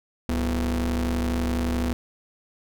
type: ring-modulated tone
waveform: 40% pulse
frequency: 87.4 Hz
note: F2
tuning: 2 cents sharp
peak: -19 dBFS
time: 0.29-1.93 s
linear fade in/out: 0 ms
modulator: 157 Hz
effects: none